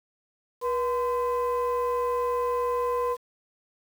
sine tone pair together, 484.7 / 1027 Hz, B4 / C6, -32 / -33 cents, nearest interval octave + minor second, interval 1299 cents, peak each -24 / -26 dBFS, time 0.61-3.17 s, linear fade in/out 50 ms, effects tanh soft clip ceiling -20 dBFS + 8-bit

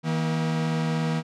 45% pulse tone pair together, 160.4 / 237.4 Hz, E3 / A#3, -47 / +32 cents, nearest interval perfect fifth, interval 679 cents, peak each -24 / -30 dBFS, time 0.03-1.23 s, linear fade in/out 50 ms, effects low-pass 6000 Hz 12 dB/octave

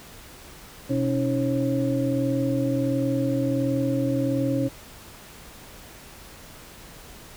sine tone cluster, 126.6 / 276.7 / 318.1 / 542 Hz, B2 / C#4 / D#4 / C#5, +43 / -3 / +38 / -39 cents, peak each -27 / -24 / -30 / -28 dBFS, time 0.89-4.69 s, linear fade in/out 20 ms, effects pink hiss -45 dBFS RMS until 7.36 s

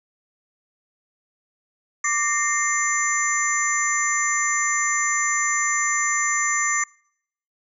sine tone cluster, 1176 / 1830 / 2100 / 6100 / 7080 Hz, D6 / A#6 / C7 / G8 / A8, +2 / -32 / +6 / -48 / +10 cents, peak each -26 dBFS, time 2.04-6.84 s, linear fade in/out 5 ms, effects noise-tail reverb RT60 0.7 s tail -26 dB re dry

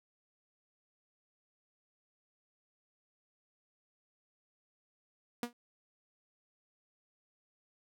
sawtooth tone with exponential decay, 240 Hz, B3, 49 cents flat, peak -26 dBFS, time 5.43-5.53 s, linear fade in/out 2 ms, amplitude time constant 21 ms, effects none

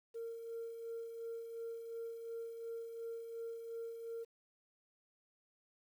sine tone with tremolo, 460 Hz, A#4, 23 cents flat, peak -39 dBFS, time 0.14-4.25 s, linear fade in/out 20 ms, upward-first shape sine, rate 2.8 Hz, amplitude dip 50%, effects tanh soft clip ceiling -38 dBFS + 11-bit

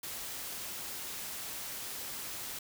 white noise, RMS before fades -41 dBFS, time 0.03-2.59 s, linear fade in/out 5 ms, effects none

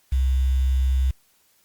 sine tone with quantisation, 65.2 Hz, C2, 5 cents flat, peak -17 dBFS, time 0.12-1.11 s, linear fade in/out 5 ms, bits 7, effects white hiss -62 dBFS RMS until 1.64 s + Opus 48 kbps

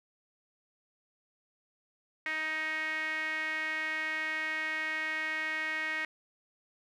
sawtooth tone with band-pass filter, 313.6 Hz, D#4, 14 cents sharp, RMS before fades -34 dBFS, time 2.26-6.05 s, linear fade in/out 2 ms, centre 2000 Hz, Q 7.6, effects none

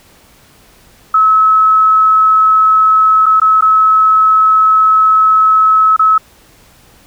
sine tone with dropouts, 1292 Hz, E6, 35 cents flat, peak -5 dBFS, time 1.14-6.18 s, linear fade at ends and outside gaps 5 ms, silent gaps 3.259-3.263 / 3.4-3.416 / 3.61-3.622 / 5.964-5.993 s, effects pink hiss -45 dBFS RMS until 7.06 s

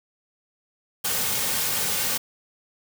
white noise with comb filter, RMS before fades -25 dBFS, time 1.04-2.18 s, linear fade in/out 10 ms, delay 3 ms, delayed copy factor -0.5, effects none

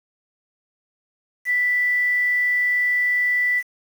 sine tone with quantisation, 1975.5 Hz, B6, in tune, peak -17 dBFS, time 1.45-3.63 s, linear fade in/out 50 ms, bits 7, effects none

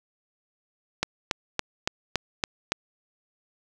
click train, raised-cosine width 0.2 ms, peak -6 dBFS, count 7, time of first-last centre 1.03-2.72 s, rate 3.55 Hz, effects none

